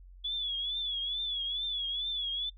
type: tone with vibrato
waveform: sine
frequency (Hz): 3407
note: G#7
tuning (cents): +44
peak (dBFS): -31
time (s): 0.24-2.5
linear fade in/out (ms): 10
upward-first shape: triangle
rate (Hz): 2.3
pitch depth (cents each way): 99
effects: noise-tail reverb RT60 0.1 s tail -21 dB re dry + added 45 Hz sine -49 dBFS peak until 2.57 s